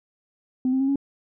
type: tone with pitch steps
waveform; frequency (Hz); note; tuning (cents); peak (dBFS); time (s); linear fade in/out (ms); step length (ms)
sine; 256.2 / 263.1 / 270.2 / 277.5; C4 / C4 / C#4 / C#4; -36 / +10 / -44 / +2; -18; 0.65-0.958; 2; 77
effects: tanh soft clip ceiling -15 dBFS